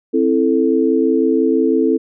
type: chord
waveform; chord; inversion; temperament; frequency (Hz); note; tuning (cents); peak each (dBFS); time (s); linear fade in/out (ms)
sine; A minor; first; just; 264 / 330 / 440; C4 / E4 / A4; +16 / +2 / 0; -16; 0.13-1.98; 20
effects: none